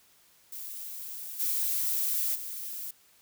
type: noise with level steps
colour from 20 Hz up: violet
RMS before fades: -40 / -29 / -38 dBFS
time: 0.52-2.91 s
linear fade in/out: 5 ms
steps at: 1.39 / 2.34 s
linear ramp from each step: 20 ms
effects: white hiss -62 dBFS RMS until 3.21 s